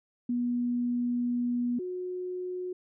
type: tone pair in turn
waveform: sine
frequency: 242.8 / 363.8 Hz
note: B3 / F#4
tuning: -29 / -29 cents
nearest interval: perfect fifth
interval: 700 cents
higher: second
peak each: -26 / -32 dBFS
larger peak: first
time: 0.29-1.79 / 1.79-2.73 s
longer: first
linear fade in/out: 5 ms
effects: none